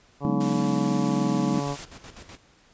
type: harmonic tone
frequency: 142 Hz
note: C#3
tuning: 42 cents sharp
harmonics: 1 / 2 / 3 / 4 / 5 / 6 / 7 / 8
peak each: -30 / -33 / -35 / -36 / -37 / -38 / -38 / -39 dBFS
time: 0.2-1.77 s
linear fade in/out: 50 ms
type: chord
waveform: sine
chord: G# minor seventh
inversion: third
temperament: equal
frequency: 185 / 207.7 / 246.9 / 311.1 Hz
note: F#3 / G#3 / B3 / D#4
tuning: 0 / 0 / 0 / 0 cents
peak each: -28 dBFS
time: 0.25-1.6 s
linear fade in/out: 0 ms
type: high-pass noise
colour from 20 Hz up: white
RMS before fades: -38 dBFS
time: 0.4-1.85 s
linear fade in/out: 10 ms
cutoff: 490 Hz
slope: 48 dB/octave
type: noise with tremolo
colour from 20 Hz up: pink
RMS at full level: -43 dBFS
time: 1.54-2.37 s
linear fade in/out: 0 ms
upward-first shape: square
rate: 8 Hz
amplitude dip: 65%
effects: pink hiss -58 dBFS RMS until 2.73 s + resampled to 16000 Hz